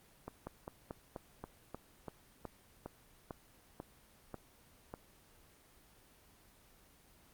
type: slowing click train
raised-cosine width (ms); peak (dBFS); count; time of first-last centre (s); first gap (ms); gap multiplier
1; -28; 14; 0.28-4.939; 190; 1.1
effects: pink hiss -64 dBFS RMS until 7.33 s + Opus 24 kbps

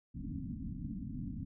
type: low-pass noise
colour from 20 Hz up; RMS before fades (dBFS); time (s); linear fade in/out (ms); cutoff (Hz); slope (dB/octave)
white; -41; 0.14-1.45; 20; 280; 96
effects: none

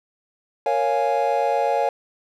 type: chord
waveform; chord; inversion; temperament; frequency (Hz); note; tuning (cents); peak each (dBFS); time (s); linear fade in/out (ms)
triangle; Bb minor seventh; none; equal; 466.2 / 554.4 / 698.5 / 830.6; Bb4 / Db5 / F5 / Ab5; 0 / 0 / 0 / 0; -24 / -21 / -22 / -21; 0.66-1.89; 2
effects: none

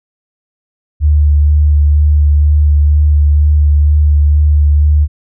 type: tone with vibrato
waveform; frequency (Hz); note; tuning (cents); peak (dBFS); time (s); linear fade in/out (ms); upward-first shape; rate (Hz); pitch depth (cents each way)
sine; 74.1; D2; +16; -5; 1-5.08; 50; sine; 2.1; 17
effects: none

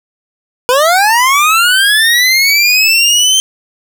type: linear sweep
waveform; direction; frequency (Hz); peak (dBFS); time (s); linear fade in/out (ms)
25% pulse; up; 480.1 to 3136; -3; 0.69-3.4; 0
effects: none

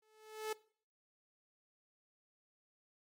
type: tone with exponential growth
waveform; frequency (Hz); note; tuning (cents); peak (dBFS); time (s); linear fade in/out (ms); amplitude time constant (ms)
sawtooth; 433.5; A4; -26; -31; 0.02-0.53; 5; 110
effects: noise-tail reverb RT60 0.5 s tail -21 dB re dry + MP3 64 kbps

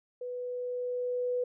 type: tone with level ramp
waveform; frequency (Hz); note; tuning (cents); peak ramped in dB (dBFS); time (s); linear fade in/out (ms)
sine; 494.5; B4; +2; -35 to -27; 0.21-1.44; 5
effects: none

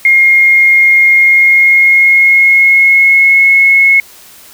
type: tone with pitch glide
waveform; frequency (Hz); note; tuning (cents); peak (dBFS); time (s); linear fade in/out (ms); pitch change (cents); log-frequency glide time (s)
sine; 2136 to 2180; C7 to C#7; +35 to -29; -3; 0.05-4; 2; +36; 1.12-3.47
effects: white hiss -37 dBFS RMS until 4.53 s

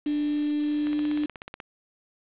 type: tone with pitch glide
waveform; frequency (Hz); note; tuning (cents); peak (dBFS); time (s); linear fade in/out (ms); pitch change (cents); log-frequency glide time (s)
sine; 295.3 to 298.2; D4 to D4; +10 to +27; -23; 0.06-1.26; 5; +17; 0.3-1.04
type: click train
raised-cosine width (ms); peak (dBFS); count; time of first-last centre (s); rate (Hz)
0.3; -21; 13; 0.87-1.602; 16.4
effects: resampled to 8000 Hz + 7-bit

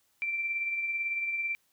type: tone with tremolo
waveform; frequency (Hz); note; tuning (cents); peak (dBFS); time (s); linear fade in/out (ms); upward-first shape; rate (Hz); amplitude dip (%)
sine; 2349; D7; 0; -27; 0.22-1.55; 0; triangle; 18; 45
effects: white hiss -71 dBFS RMS until 1.72 s

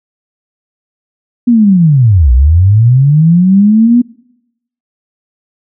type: linear two-way sweep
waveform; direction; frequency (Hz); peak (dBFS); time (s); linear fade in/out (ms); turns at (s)
sine; down then up; 246.9 to 58.27 to 246.9; -3; 1.47-4.02; 10; 2.32
effects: noise-tail reverb RT60 0.8 s tail -22 dB re dry

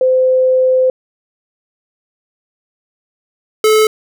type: tone pair in turn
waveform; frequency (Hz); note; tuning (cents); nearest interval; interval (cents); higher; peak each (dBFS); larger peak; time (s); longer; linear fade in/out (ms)
sine / square; 515 / 433.1; C5 / A4; -28 / -27; minor third; 299; first; -8; neither; 0.01-0.9 / 3.64-3.87; first; 2
effects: none

